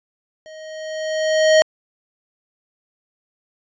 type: tone with level ramp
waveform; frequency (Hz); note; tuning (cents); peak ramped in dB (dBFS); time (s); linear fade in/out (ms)
square; 627; D#5; +13; -38 to -9; 0.46-1.62; 0
effects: resampled to 16000 Hz